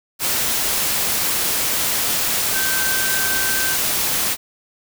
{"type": "tone in noise", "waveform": "sine", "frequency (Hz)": 1550, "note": "G6", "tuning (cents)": -20, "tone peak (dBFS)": -23, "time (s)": [2.52, 3.77], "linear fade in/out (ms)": 50, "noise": "white", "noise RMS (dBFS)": -20, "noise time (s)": [0.19, 4.37], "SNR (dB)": -6, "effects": []}